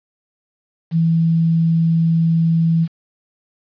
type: tone with quantisation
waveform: sine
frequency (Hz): 164.6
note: E3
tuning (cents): -2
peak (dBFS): -12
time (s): 0.91-2.88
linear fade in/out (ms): 50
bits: 7
effects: resampled to 11025 Hz